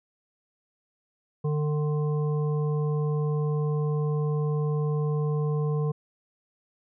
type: harmonic tone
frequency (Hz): 150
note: D3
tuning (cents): +37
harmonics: 1 / 3 / 5 / 7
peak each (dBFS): -24 / -31 / -44 / -41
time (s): 1.44-5.92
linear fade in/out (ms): 10
effects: none

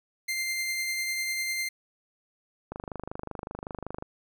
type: tone with tremolo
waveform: sawtooth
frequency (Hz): 2093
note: C7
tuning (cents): 0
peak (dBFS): -24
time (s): 0.28-1.69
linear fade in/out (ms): 10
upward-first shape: sine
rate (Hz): 10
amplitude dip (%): 25
type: click train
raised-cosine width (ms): 1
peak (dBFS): -21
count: 34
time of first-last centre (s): 2.72-4.024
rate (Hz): 25.3
effects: none

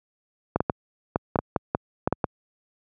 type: clicks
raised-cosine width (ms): 1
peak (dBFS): -7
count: 11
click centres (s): 0.56 / 0.605 / 0.698 / 1.159 / 1.358 / 1.389 / 1.562 / 1.749 / 2.075 / 2.126 / 2.242
effects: high-pass 80 Hz 12 dB/octave

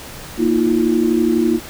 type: chord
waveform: sine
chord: Bb suspended fourth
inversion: none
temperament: equal with one note detuned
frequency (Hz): 233.1 / 317.1 / 349.2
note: Bb3 / Eb4 / F4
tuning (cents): 0 / +33 / 0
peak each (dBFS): -17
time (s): 0.37-1.6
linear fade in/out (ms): 50
effects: pink hiss -34 dBFS RMS until 1.69 s

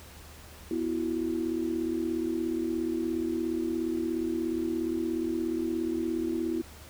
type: chord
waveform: sine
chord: B suspended fourth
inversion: none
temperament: equal with one note detuned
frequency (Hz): 246.9 / 329.6 / 366.6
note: B3 / E4 / F#4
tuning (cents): 0 / 0 / -16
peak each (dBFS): -34 / -29 / -35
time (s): 0.71-6.62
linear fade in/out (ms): 2
effects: added 75 Hz sine -50 dBFS peak until 6.89 s + pink hiss -50 dBFS RMS until 6.89 s

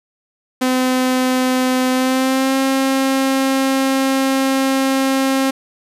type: tone with pitch glide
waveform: sawtooth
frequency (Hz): 256 to 267.8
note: C4 to C4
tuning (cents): -38 to +40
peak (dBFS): -10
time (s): 0.61-5.51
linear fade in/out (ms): 10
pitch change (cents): +78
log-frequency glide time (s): 1.91-2.56
effects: resampled to 32000 Hz + 8-bit

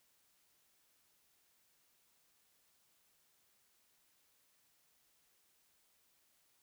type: silence
effects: white hiss -74 dBFS RMS until 6.62 s

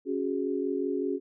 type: chord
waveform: sine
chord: C# suspended fourth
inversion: none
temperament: equal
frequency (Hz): 277.2 / 370 / 415.3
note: C#4 / F#4 / G#4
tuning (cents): 0 / 0 / 0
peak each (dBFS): -31 / -31 / -32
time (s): 0.05-1.2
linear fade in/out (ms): 50
effects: none

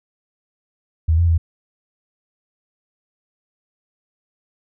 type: tone with pitch steps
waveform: sine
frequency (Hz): 80.3 / 85.3 / 82.7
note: E2 / F2 / E2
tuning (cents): -45 / -40 / +6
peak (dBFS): -12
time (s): 1.08-1.38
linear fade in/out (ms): 10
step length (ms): 100
effects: none

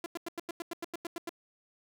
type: tone bursts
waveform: sawtooth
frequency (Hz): 340.1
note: F4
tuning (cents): -46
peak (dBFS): -31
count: 12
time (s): 0.04-1.293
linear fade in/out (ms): 2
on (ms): 21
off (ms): 91
effects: none

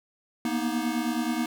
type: tone cluster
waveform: square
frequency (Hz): 234.2 / 243.6 / 313.5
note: A#3 / B3 / D#4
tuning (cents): +8 / -24 / +13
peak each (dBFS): -31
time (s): 0.45-1.46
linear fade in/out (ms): 2
effects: none

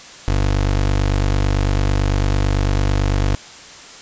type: tone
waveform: 25% pulse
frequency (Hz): 48.98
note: G1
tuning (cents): -1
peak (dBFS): -11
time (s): 0.28-3.35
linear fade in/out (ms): 0
effects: white hiss -38 dBFS RMS until 4.01 s + resampled to 16000 Hz

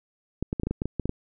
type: clicks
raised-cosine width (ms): 3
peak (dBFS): -14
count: 11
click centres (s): 0.426 / 0.529 / 0.598 / 0.634 / 0.67 / 0.71 / 0.819 / 0.856 / 0.997 / 1.056 / 1.094
effects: none

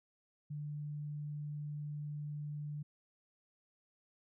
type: tone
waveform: sine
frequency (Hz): 148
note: D3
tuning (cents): +14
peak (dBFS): -39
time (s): 0.5-2.83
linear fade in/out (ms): 10
effects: none

